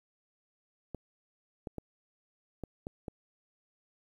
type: clicks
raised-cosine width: 2 ms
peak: -25 dBFS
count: 6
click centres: 0.947 / 1.672 / 1.783 / 2.637 / 2.869 / 3.082 s
effects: 10-bit